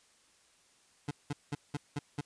25% pulse tone bursts, 144.7 Hz, D3, 25 cents flat, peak -29 dBFS, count 6, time 1.08-2.21 s, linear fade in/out 5 ms, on 30 ms, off 190 ms, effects white hiss -66 dBFS RMS until 2.25 s + resampled to 22050 Hz

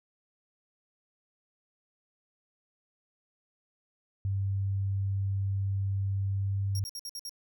sine tone with pitch glide, 98 to 98.68 Hz, G2 to G2, 0 to +12 cents, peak -27 dBFS, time 4.25-6.84 s, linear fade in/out 0 ms, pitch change +12 cents, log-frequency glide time 6.29-6.63 s
sawtooth tone bursts, 5588 Hz, F8, in tune, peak -34 dBFS, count 6, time 6.75-7.294 s, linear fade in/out 2 ms, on 44 ms, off 56 ms
effects none

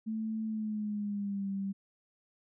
sine tone with pitch glide, 220 to 196 Hz, A3 to G3, 0 to 0 cents, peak -32 dBFS, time 0.06-1.73 s, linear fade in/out 20 ms, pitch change -200 cents, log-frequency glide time 0.45-1.49 s, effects none

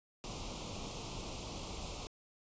pink band-stop noise, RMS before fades -43 dBFS, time 0.24-2.07 s, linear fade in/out 0 ms, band 1200 to 2400 Hz, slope 48 dB/octave, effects resampled to 16000 Hz

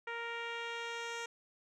10% pulse tone with low-pass filter sweep, 466.2 Hz, A#4, in tune, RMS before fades -41 dBFS, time 0.07-1.26 s, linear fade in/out 5 ms, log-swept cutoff 2100 to 6300 Hz, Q 1.3, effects none

